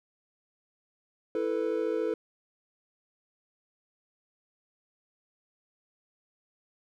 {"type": "chord", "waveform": "triangle", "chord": "E suspended fourth", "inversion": "none", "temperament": "equal", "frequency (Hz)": [329.6, 440, 493.9], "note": ["E4", "A4", "B4"], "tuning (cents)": [0, 0, 0], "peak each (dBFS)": [-31, -28, -30], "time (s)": [1.35, 2.14], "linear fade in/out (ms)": 2, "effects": []}